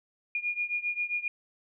sine beating tone pair, 2428 / 2435.5 Hz, D#7 / D#7, -43 / -38 cents, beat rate 7.5 Hz, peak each -31 / -33 dBFS, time 0.35-1.28 s, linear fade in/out 2 ms, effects none

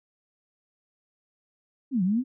sine exponential two-way sweep, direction down then up, 293.7 to 174.61 to 270.2 Hz, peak -21 dBFS, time 1.91-2.24 s, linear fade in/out 50 ms, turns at 2.03 s, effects none

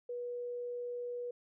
sine tone, 485.8 Hz, B4, 29 cents flat, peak -37 dBFS, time 0.09-1.31 s, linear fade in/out 5 ms, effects none

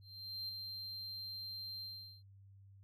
triangle tone with ADSR envelope, 4154 Hz, C8, 13 cents flat, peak -38 dBFS, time 0.01-2.23 s, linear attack 480 ms, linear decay 4 ms, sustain -4 dB, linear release 410 ms, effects added 98 Hz sine -57 dBFS peak until 2.83 s

